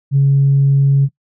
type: tone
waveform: sine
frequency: 138.59 Hz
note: C#3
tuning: in tune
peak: -7 dBFS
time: 0.11-1.09 s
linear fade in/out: 50 ms
effects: noise-tail reverb RT60 0.1 s tail -21 dB re dry + tanh soft clip ceiling -4 dBFS